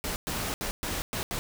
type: noise bursts at uneven times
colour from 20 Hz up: pink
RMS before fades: -32 dBFS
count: 6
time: 0.04-0.16 / 0.27-0.54 / 0.61-0.71 / 0.83-1.02 / 1.13-1.23 / 1.31-1.39 s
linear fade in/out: 0 ms
effects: none